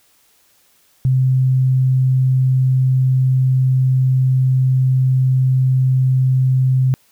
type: tone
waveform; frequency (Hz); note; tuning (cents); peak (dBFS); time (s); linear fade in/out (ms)
sine; 130; C3; -11; -11; 1.05-6.94; 0
effects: white hiss -56 dBFS RMS until 7.11 s